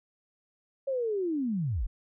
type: linear sweep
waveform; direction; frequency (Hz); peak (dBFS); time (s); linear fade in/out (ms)
sine; down; 554.4 to 30.87; -27; 0.87-1.87; 10
effects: none